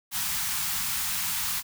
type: band-stop noise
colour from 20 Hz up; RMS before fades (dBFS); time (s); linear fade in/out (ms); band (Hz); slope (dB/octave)
white; -29; 0.11-1.63; 50; 230 to 800; 48
effects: none